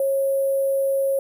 sine tone with sample-and-hold, 545 Hz, C#5, 29 cents flat, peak -18 dBFS, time 0-1.19 s, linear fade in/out 2 ms, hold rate 11025 Hz, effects none

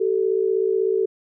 sine tone pair together, 383.8 / 440 Hz, G4 / A4, -37 / 0 cents, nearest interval major second, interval 237 cents, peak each -20 / -21 dBFS, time 0-1.06 s, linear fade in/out 10 ms, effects none

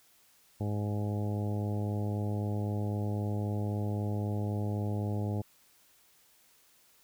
harmonic tone with a mistuned harmonic, 103.83 Hz, G#2, in tune, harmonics 1 / 2 / 3 / 4 / 5 / 6 / 7 / 8, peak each -31 / -37 / -41 / -43 / -45 / -47 / -48 / -49 dBFS, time 0.6-5.42 s, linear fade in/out 10 ms, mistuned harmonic 8, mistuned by +17 cents, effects white hiss -64 dBFS RMS until 7.03 s

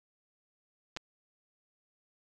clicks, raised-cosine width 0.2 ms, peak -21 dBFS, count 2, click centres 0.965 / 0.971 s, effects resampled to 22050 Hz

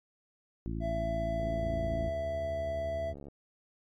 harmonic tone, 55.6 Hz, A1, 19 cents sharp, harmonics 1 / 2 / 3 / 4 / 5 / 6, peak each -36 / -39 / -41 / -42 / -43 / -44 dBFS, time 0.66-2.09 s, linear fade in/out 0 ms
triangle tone with pitch glide, 667 to 662.8 Hz, E5 to E5, +20 to +9 cents, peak -30 dBFS, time 0.8-3.14 s, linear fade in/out 50 ms, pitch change -11 cents, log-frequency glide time 1.35-1.99 s
click train, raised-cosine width 2 ms, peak -33 dBFS, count 134, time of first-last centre 1.4-3.284 s, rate 70.6 Hz
sine tone with vibrato, 82.41 Hz, E2, in tune, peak -39 dBFS, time 1.62-3.14 s, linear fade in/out 5 ms, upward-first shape sine, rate 1.5 Hz, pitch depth 16 cents each way
effects MP3 64 kbps

